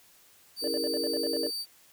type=tone; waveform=40% pulse; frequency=4614 Hz; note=D8; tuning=31 cents flat; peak=-31 dBFS; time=0.56-1.66 s; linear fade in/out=50 ms
type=chord; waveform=sine; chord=A# half-diminished seventh; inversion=first; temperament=equal; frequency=277.2 / 329.6 / 415.3 / 466.2 Hz; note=C#4 / E4 / G#4 / A#4; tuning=0 / 0 / 0 / 0 cents; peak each=-37 / -35 / -37 / -32 dBFS; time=0.61-1.51 s; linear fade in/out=50 ms
type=tone bursts; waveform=triangle; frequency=587.3 Hz; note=D5; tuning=in tune; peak=-31 dBFS; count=9; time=0.64-1.467 s; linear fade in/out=0 ms; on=35 ms; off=64 ms
effects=white hiss -59 dBFS RMS until 1.92 s